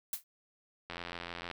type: noise with exponential decay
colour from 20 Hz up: blue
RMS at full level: -31 dBFS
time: 0.13-0.24 s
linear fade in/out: 2 ms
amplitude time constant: 22 ms
type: click train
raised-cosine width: 0.3 ms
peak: -24 dBFS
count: 54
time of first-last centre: 0.9-1.513 s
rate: 86.5 Hz
effects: none